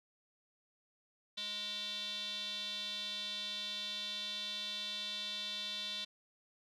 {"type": "tone with band-pass filter", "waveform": "square", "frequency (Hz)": 207.7, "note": "G#3", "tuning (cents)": 0, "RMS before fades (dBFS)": -41, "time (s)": [1.37, 6.05], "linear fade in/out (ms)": 10, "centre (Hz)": 3700, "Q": 8.1, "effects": []}